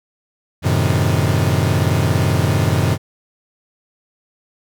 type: chord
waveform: 40% pulse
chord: F# diminished seventh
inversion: none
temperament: equal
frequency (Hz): 92.5 / 110 / 130.81 / 155.56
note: F#2 / A2 / C3 / Eb3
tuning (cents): 0 / 0 / 0 / 0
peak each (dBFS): -18 / -19 / -19 / -19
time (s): 0.62-2.98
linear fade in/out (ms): 50
effects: none